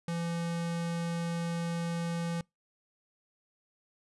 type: tone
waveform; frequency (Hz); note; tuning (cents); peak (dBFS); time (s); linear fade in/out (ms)
square; 169.2; E3; +45; -32; 0.08-2.41; 2
effects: noise-tail reverb RT60 0.2 s tail -26 dB re dry + resampled to 24000 Hz